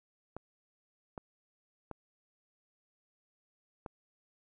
clicks, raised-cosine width 1 ms, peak -27 dBFS, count 4, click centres 0.366 / 1.178 / 1.913 / 3.862 s, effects none

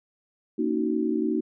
sine chord, D# minor seventh, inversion second, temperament just, 233.3 / 280 / 311.1 / 373.4 Hz, A#3 / C#4 / D#4 / F#4, +2 / +18 / 0 / +16 cents, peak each -28 / -32 / -26 / -29 dBFS, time 0.58-1.41 s, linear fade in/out 10 ms, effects none

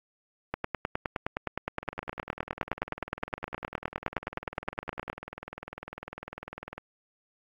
two click trains, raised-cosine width 0.5 ms, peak -14 / -24 dBFS, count 45 / 100, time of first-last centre 0.54-5.1 / 1.83-6.78 s, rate 9.65 / 20 Hz, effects AAC 48 kbps

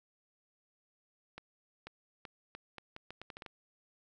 accelerating click train, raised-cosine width 0.3 ms, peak -29 dBFS, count 12, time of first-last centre 1.38-3.462 s, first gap 490 ms, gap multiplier 0.78, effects none

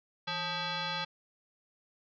sine tone with frequency modulation, 1249 Hz, D#6, 6 cents sharp, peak -32 dBFS, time 0.27-1.05 s, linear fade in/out 10 ms, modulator 707 Hz, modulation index 4.4, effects none

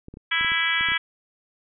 clicks, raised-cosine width 3 ms, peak -27 dBFS, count 9, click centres 0.084 / 0.14 / 0.171 / 0.411 / 0.447 / 0.519 / 0.81 / 0.887 / 0.919 s
harmonic tone, 330.5 Hz, E4, 5 cents sharp, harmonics 3 / 4 / 5 / 6 / 7 / 8 / 9 / 10, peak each -36 / -31 / -26 / -26 / -26 / -38 / -32 / -28 dBFS, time 0.31-0.98 s, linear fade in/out 10 ms
effects none

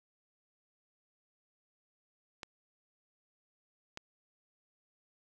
clicks, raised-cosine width 0.2 ms, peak -24 dBFS, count 2, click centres 2.432 / 3.974 s, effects none

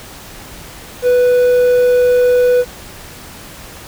triangle tone with quantisation, 493.9 Hz, B4, in tune, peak -6 dBFS, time 1.02-2.65 s, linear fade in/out 50 ms, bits 6, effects pink hiss -34 dBFS RMS until 3.87 s

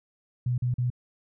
sine tone bursts, 123.47 Hz, B2, in tune, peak -23 dBFS, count 3, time 0.46-0.902 s, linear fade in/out 5 ms, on 120 ms, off 41 ms, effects none

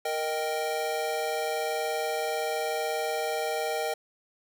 square chord, Eb major, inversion second, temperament equal, 466.2 / 622.3 / 784 Hz, Bb4 / Eb5 / G5, 0 / 0 / 0 cents, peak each -33 dBFS, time 0.05-3.94 s, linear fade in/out 5 ms, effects none

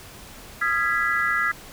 sine chord, F half-diminished seventh, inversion third, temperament equal with one note detuned, 1244.5 / 1366.6 / 1661.2 / 1975.5 Hz, Eb6 / F6 / Ab6 / Cb7, 0 / -38 / 0 / 0 cents, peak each -28 / -26 / -24 / -25 dBFS, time 0.61-1.52 s, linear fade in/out 10 ms, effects pink hiss -43 dBFS RMS until 1.72 s

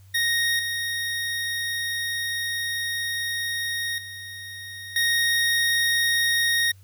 25% pulse tone with level steps, 1864.7 Hz, A#6, in tune, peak -17 / -22 / -32 / -16 dBFS, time 0.14-6.72 s, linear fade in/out 10 ms, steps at 0.59 / 3.98 / 4.96 s, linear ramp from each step 2 ms, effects added 96 Hz sine -47 dBFS peak until 6.83 s + white hiss -61 dBFS RMS until 6.83 s

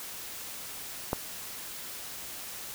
click, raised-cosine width 1 ms, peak -13 dBFS, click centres 1.131 s, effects white hiss -41 dBFS RMS until 2.74 s

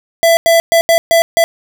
square tone bursts at uneven times, 667 Hz, E5, 20 cents sharp, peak -7 dBFS, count 6, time 0.23-0.37 / 0.46-0.6 / 0.72-0.81 / 0.89-0.98 / 1.11-1.22 / 1.37-1.44 s, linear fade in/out 0 ms, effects none

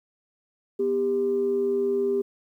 sine tone pair together, 246.9 / 397.4 Hz, B3 / G4, 0 / +24 cents, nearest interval minor sixth, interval 824 cents, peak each -30 / -21 dBFS, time 0.79-2.22 s, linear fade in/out 10 ms, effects tanh soft clip ceiling -15 dBFS + 10-bit

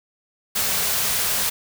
white band-stop noise, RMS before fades -22 dBFS, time 0.55-1.5 s, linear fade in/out 10 ms, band 250 to 380 Hz, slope 96 dB/octave, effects none

